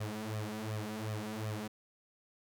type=tone with flanger; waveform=sawtooth; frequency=107.7 Hz; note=A2; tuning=37 cents flat; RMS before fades=-39 dBFS; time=0-1.68 s; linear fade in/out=10 ms; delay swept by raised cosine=1.6 to 5.3 ms; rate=2.7 Hz; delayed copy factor=+0.9; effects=none